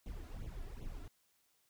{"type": "noise with flanger", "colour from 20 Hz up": "brown", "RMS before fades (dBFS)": -45, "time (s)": [0.06, 1.08], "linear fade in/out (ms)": 2, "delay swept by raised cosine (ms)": [0.3, 3], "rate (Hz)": 2.6, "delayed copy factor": 0.95, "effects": ["white hiss -75 dBFS RMS until 1.69 s"]}